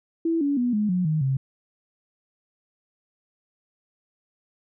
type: tone with pitch steps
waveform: sine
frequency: 330 / 284 / 244.4 / 210.3 / 180.98 / 155.74 / 134.02 Hz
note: E4 / C#4 / B3 / G#3 / F#3 / D#3 / C3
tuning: +2 / +42 / -18 / +22 / -38 / +2 / +42 cents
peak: -20 dBFS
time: 0.25-1.37 s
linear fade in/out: 5 ms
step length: 160 ms
effects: none